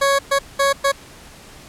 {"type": "tone bursts at uneven times", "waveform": "20% pulse", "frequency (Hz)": 554.4, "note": "C#5", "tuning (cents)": 0, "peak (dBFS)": -9, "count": 4, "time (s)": [[0.01, 0.19], [0.31, 0.39], [0.59, 0.73], [0.84, 0.92]], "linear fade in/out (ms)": 10, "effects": ["pink hiss -42 dBFS RMS until 1.68 s", "low-pass 11000 Hz 12 dB/octave"]}